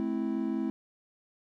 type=chord; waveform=triangle; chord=A minor; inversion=none; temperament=equal with one note detuned; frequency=215.8 / 261.6 / 329.6 Hz; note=A3 / C4 / E4; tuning=-33 / 0 / 0 cents; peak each=-31 dBFS; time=0-0.7 s; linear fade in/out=0 ms; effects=none